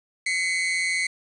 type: tone pair together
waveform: 40% pulse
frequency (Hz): 2042 / 2217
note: C7 / C#7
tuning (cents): -43 / 0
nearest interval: minor second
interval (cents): 143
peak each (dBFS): -24 / -25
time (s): 0.26-1.07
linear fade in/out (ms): 5
effects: resampled to 24000 Hz + 8-bit